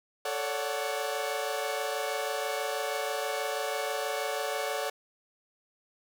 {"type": "chord", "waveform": "sawtooth", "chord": "D major seventh", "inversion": "second", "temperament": "equal with one note detuned", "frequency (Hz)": [440, 554.4, 580.6, 740], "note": ["A4", "C#5", "D5", "F#5"], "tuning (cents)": [0, 0, -20, 0], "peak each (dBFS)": -32, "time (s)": [0.25, 4.9], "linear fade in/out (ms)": 5, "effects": []}